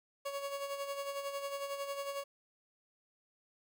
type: tone with tremolo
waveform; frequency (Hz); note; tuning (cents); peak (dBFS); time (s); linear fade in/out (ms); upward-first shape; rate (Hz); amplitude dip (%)
30% pulse; 559; C#5; +14; -33; 0.25-2.24; 10; sine; 11; 55
effects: 12-bit